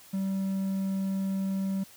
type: tone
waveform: triangle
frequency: 193 Hz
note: G3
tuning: 27 cents flat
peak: -25 dBFS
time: 0.13-1.84 s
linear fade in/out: 10 ms
effects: white hiss -53 dBFS RMS until 1.96 s